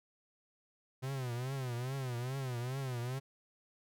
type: tone with vibrato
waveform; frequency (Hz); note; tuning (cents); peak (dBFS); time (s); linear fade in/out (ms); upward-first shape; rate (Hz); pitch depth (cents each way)
45% pulse; 127.7; C3; -42; -36; 1.02-3.2; 20; triangle; 2.4; 150
effects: none